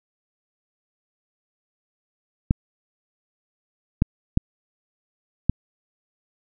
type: clicks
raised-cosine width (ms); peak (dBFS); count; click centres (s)
5; -4; 4; 2.509 / 4.021 / 4.374 / 5.496
effects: none